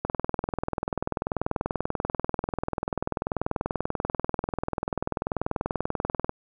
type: click train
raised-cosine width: 1 ms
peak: -12 dBFS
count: 129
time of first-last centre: 0.05-6.294 s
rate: 20.5 Hz
effects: none